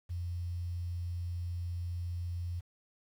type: tone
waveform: sine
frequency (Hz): 87.31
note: F2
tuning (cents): 0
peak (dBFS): -34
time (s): 0.09-2.61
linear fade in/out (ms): 20
effects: 10-bit